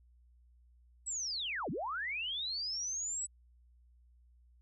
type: linear two-way sweep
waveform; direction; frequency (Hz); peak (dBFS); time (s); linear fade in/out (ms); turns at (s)
sine; down then up; 8000 to 124.4 to 8000; -35; 1.06-3.27; 20; 1.7
effects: added 60 Hz sine -61 dBFS peak until 4.61 s